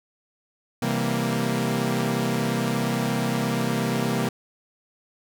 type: chord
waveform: sawtooth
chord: C dominant seventh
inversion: none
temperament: equal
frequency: 130.81 / 164.81 / 196 / 233.1 Hz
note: C3 / E3 / G3 / Bb3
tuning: 0 / 0 / 0 / 0 cents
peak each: -24 / -26 / -26 / -22 dBFS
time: 0.82-4.29 s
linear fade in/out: 5 ms
effects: none